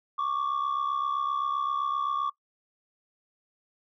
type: tone pair together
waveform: sine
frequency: 1107 / 1174.7 Hz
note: C#6 / D6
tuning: -3 / 0 cents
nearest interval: minor second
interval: 103 cents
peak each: -27 dBFS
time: 0.18-2.3 s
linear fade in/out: 10 ms
effects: noise-tail reverb RT60 0.1 s tail -21 dB re dry + tanh soft clip ceiling -23 dBFS